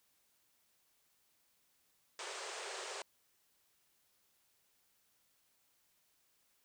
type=band-pass noise; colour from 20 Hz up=pink; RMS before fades=-45 dBFS; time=2.19-3.02 s; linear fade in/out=2 ms; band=370 to 9000 Hz; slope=96 dB/octave; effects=white hiss -75 dBFS RMS until 6.64 s